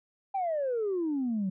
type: exponential sweep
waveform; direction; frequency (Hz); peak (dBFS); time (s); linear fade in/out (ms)
sine; down; 803 to 182.5; -26; 0.34-1.5; 10
effects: tanh soft clip ceiling -24 dBFS